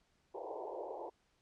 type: band-pass noise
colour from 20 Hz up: pink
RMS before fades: -44 dBFS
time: 0.34-1.1 s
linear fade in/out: 10 ms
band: 340 to 960 Hz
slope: 96 dB/octave
effects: pink hiss -75 dBFS RMS until 1.41 s + low-pass 7000 Hz 12 dB/octave